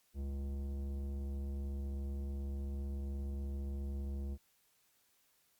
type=tone with tanh clipping; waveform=sine; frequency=69.3 Hz; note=C#2; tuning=in tune; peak=-39 dBFS; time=0.14-4.38 s; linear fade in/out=50 ms; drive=14 dB; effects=white hiss -73 dBFS RMS until 5.59 s + Opus 48 kbps